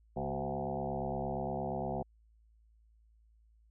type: tone with frequency modulation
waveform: sine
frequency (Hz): 445.4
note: A4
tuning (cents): +21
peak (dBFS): -33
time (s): 0.16-2.03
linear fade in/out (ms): 10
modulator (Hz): 68.6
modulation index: 5.2
effects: added 55 Hz sine -62 dBFS peak until 3.7 s